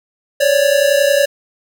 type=tone pair together; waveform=square; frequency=551 / 581.9 Hz; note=C#5 / D5; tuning=-11 / -16 cents; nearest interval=minor second; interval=95 cents; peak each=-14 dBFS; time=0.4-1.26 s; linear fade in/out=10 ms; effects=none

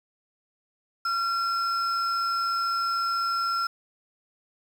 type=tone pair together; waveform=sine; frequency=1367 / 5199 Hz; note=F6 / E8; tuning=-37 / -25 cents; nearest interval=octave + major seventh; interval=2312 cents; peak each=-23 / -31 dBFS; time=1.05-3.67 s; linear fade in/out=5 ms; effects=tanh soft clip ceiling -20 dBFS + 8-bit

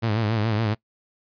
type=tone with vibrato; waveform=sawtooth; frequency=109.5 Hz; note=A2; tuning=8 cents flat; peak=-17 dBFS; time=0.02-0.75 s; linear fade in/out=20 ms; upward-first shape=sine; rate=7.1 Hz; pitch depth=93 cents each way; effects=noise-tail reverb RT60 0.1 s tail -22 dB re dry + resampled to 11025 Hz

